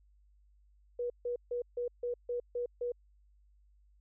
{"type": "tone bursts", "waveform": "sine", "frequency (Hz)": 484.3, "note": "B4", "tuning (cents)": -34, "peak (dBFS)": -32, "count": 8, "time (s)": [0.99, 2.92], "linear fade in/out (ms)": 5, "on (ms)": 110, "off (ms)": 150, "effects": ["added 50 Hz sine -62 dBFS peak until 4 s"]}